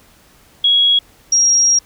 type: tone pair in turn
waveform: sine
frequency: 3322 / 5631 Hz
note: G#7 / F8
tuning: 0 / +13 cents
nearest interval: major sixth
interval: 913 cents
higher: second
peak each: -9 dBFS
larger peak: neither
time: 0.64-0.99 / 1.32-1.79 s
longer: second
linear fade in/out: 5 ms
effects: pink hiss -49 dBFS RMS until 1.85 s